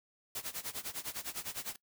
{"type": "noise with tremolo", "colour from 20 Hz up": "white", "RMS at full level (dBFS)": -38, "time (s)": [0.35, 1.76], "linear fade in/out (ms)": 2, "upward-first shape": "sine", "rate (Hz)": 9.9, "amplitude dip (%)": 90, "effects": ["noise-tail reverb RT60 0.1 s tail -21 dB re dry"]}